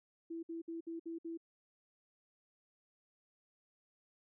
sine tone bursts, 331.4 Hz, E4, 9 cents sharp, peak -40 dBFS, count 6, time 0.3-1.375 s, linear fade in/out 10 ms, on 130 ms, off 59 ms, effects none

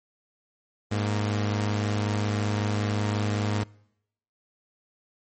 sawtooth tone pair together, 103.83 / 233.1 Hz, G#2 / A#3, 0 / 0 cents, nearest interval octave + major second, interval 1400 cents, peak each -21 / -29 dBFS, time 0.91-3.64 s, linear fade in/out 10 ms, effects noise-tail reverb RT60 0.8 s tail -25 dB re dry + MP3 32 kbps

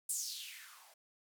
violet noise with band-pass filter sweep, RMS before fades -44 dBFS, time 0.09-0.94 s, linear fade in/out 5 ms, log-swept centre 8800 to 640 Hz, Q 4.3, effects none

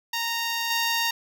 10% pulse tone with level steps, 927 Hz, A#5, 10 cents flat, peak -17 / -14 dBFS, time 0.13-1.11 s, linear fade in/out 5 ms, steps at 0.7 s, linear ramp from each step 5 ms, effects none

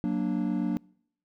triangle chord, Gb augmented, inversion none, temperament equal, 185 / 233.1 / 293.7 Hz, Gb3 / Bb3 / D4, 0 / 0 / 0 cents, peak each -28 dBFS, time 0.04-0.77 s, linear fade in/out 0 ms, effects noise-tail reverb RT60 0.7 s tail -26 dB re dry

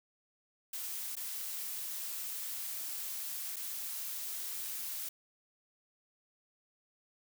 blue noise with dropouts, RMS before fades -40 dBFS, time 0.73-5.09 s, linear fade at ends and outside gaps 5 ms, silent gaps 1.155-1.166 / 3.561-3.565 s, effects none

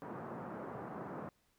pink band-pass noise, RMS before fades -45 dBFS, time 0.02-1.29 s, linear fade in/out 0 ms, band 140 to 1300 Hz, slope 24 dB/octave, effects pink hiss -75 dBFS RMS until 1.58 s

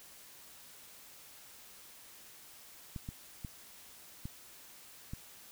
clicks, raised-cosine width 5 ms, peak -28 dBFS, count 5, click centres 2.962 / 3.089 / 3.448 / 4.255 / 5.135 s, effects white hiss -55 dBFS RMS until 5.51 s

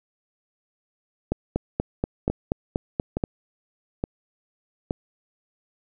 two click trains, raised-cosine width 2 ms, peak -9 / -11 dBFS, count 9 / 4, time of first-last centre 1.32-3.238 / 2.3-4.909 s, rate 4.17 / 1.15 Hz, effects none

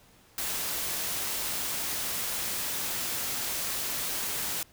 white noise, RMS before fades -32 dBFS, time 0.38-4.63 s, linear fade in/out 2 ms, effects pink hiss -59 dBFS RMS until 4.72 s

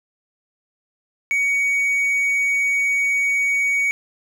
triangle tone, 2246 Hz, C#7, 22 cents sharp, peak -15 dBFS, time 1.31-3.91 s, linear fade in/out 0 ms, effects none

